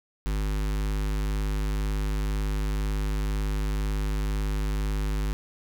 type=tone with notch filter; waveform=square; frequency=51 Hz; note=G#1; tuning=31 cents flat; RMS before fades=-27 dBFS; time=0.26-5.33 s; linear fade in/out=0 ms; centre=640 Hz; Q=1.9; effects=none